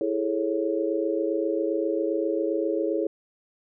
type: chord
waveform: sine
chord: A major seventh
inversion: second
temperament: just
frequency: 330 / 412.5 / 440 / 550 Hz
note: E4 / G#4 / A4 / C#5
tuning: +2 / -12 / 0 / -14 cents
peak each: -27 / -29 / -30 / -29 dBFS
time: 0.01-3.07 s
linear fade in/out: 2 ms
effects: none